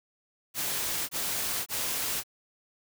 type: noise bursts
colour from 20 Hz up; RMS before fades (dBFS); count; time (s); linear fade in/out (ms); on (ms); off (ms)
white; -31; 3; 0.54-2.236; 50; 550; 23
effects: none